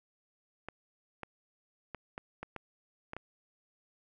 clicks, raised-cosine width 0.5 ms, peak -25 dBFS, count 8, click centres 0.686 / 1.233 / 1.947 / 2.179 / 2.43 / 2.563 / 3.134 / 3.166 s, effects none

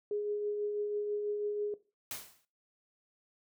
sine tone with tremolo, 415.3 Hz, G#4, in tune, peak -30 dBFS, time 0.11-1.74 s, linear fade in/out 2 ms, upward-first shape triangle, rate 6.1 Hz, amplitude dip 35%
white noise with exponential decay, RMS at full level -37 dBFS, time 2.11-2.45 s, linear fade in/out 1 ms, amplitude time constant 73 ms
effects noise-tail reverb RT60 0.3 s tail -17 dB re dry

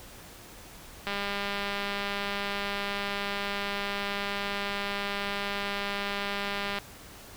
click train, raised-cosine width 0.3 ms, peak -16 dBFS, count 1150, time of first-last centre 1.07-6.786 s, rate 201 Hz, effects pink hiss -48 dBFS RMS until 7.36 s

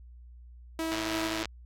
sawtooth tone with tremolo, 324.1 Hz, E4, 29 cents flat, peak -26 dBFS, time 0.79-1.43 s, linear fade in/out 2 ms, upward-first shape square, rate 3.1 Hz, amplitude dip 25%
click train, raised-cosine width 0.2 ms, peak -16 dBFS, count 61, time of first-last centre 0.92-1.456 s, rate 112 Hz
effects added 60 Hz sine -47 dBFS peak until 1.65 s + AAC 64 kbps

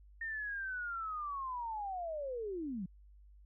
sine linear sweep, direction down, 1835 to 170.3 Hz, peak -37 dBFS, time 0.21-2.86 s, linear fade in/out 5 ms, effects added 50 Hz sine -56 dBFS peak until 3.45 s

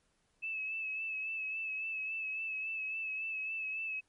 sine tone with vibrato, 2605 Hz, E7, 21 cents flat, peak -35 dBFS, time 0.42-4.01 s, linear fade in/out 20 ms, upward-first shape sine, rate 3.6 Hz, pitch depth 33 cents each way, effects pink hiss -75 dBFS RMS until 4.08 s + MP3 48 kbps

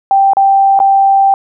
sine tone with dropouts, 784 Hz, G5, in tune, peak -5 dBFS, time 0.11-1.34 s, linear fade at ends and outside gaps 1 ms, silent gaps 0.334-0.369 / 0.791-0.801 s, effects none

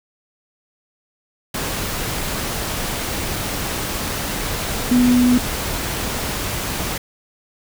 sine tone in noise, 246.9 Hz, B3, in tune, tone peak -11 dBFS, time 4.91-5.38 s, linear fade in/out 5 ms, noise pink, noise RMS -24 dBFS, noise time 1.54-6.98 s, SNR +10 dB, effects none

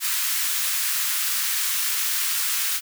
white high-pass noise, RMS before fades -24 dBFS, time 0-2.81 s, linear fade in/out 50 ms, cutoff 1200 Hz, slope 24 dB/octave, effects none

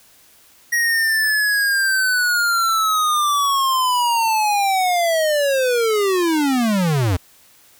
square linear sweep, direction down, 1895 to 83 Hz, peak -16 dBFS, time 0.72-7.17 s, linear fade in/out 10 ms, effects white hiss -51 dBFS RMS until 7.79 s

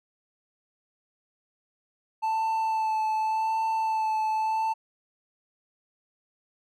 triangle tone with vibrato, 880 Hz, A5, in tune, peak -22 dBFS, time 2.22-4.74 s, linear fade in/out 20 ms, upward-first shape sine, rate 0.87 Hz, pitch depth 18 cents each way, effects none

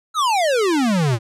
square exponential sweep, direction down, 1351 to 107.8 Hz, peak -16 dBFS, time 0.14-1.19 s, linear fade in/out 50 ms, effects low-pass 9000 Hz 12 dB/octave

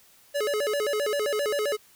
square tone with vibrato, 493.9 Hz, B4, in tune, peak -25 dBFS, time 0.34-1.77 s, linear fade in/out 20 ms, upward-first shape square, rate 7.6 Hz, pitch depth 260 cents each way, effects white hiss -57 dBFS RMS until 1.95 s

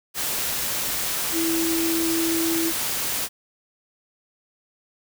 sine tone in noise, 329.6 Hz, E4, in tune, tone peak -22 dBFS, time 1.32-2.73 s, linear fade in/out 50 ms, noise white, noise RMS -26 dBFS, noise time 0.14-3.29 s, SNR +1 dB, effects none

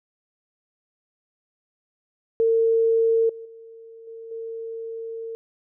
sine tone with level steps, 454 Hz, A#4, 46 cents flat, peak -16 / -35 / -41 / -36 / -30 dBFS, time 2.4-5.35 s, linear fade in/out 0 ms, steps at 3.29 / 3.45 / 4.07 / 4.31 s, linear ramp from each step 5 ms, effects none

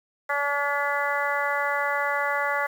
harmonic tone, 285.8 Hz, D4, 47 cents flat, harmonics 2 / 3 / 4 / 5 / 6 / 7, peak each -30 / -30 / -30 / -30 / -30 / -30 dBFS, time 0.29-2.67 s, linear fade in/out 10 ms, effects 8-bit

